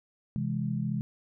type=chord; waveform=sine; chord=C augmented; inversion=none; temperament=equal; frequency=130.81 / 164.81 / 207.7 Hz; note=C3 / E3 / G#3; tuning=0 / 0 / 0 cents; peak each=-32 / -33 / -32 dBFS; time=0.36-1.01 s; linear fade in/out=0 ms; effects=none